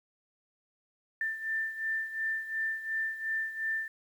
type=beating tone pair; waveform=sine; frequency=1781 / 1783.8 Hz; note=A6 / A6; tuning=+21 / +23 cents; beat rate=2.8 Hz; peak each=-32 / -37 dBFS; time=1.21-3.88 s; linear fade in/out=2 ms; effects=10-bit